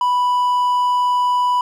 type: tone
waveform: triangle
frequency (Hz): 987.8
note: B5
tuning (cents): 0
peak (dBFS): -12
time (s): 0.01-1.61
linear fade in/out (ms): 2
effects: none